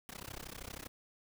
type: noise with amplitude modulation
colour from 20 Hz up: pink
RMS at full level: -43 dBFS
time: 0.09-0.88 s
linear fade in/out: 0 ms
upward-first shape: sine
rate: 32.7 Hz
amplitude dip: 100%
effects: none